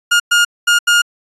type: tone bursts at uneven times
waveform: 30% pulse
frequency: 1420 Hz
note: F6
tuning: 28 cents sharp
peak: -6 dBFS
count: 4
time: 0.11-0.2 / 0.31-0.45 / 0.67-0.79 / 0.87-1.02 s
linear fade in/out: 10 ms
effects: resampled to 24000 Hz